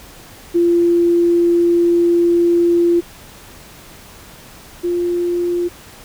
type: tone pair in turn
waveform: sine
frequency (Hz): 344 / 349.6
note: F4 / F4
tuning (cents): -26 / +2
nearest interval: unison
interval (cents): 28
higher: second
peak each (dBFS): -10 / -15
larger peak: first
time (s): 0.54-3.01 / 4.83-5.69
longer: first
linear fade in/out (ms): 20
effects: pink hiss -40 dBFS RMS until 6.04 s